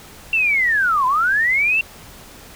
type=linear two-way sweep; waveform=sine; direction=down then up; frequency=2732 to 987.8 to 2732 Hz; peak=-14 dBFS; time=0.33-1.81 s; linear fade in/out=2 ms; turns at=1.06 s; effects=pink hiss -41 dBFS RMS until 2.55 s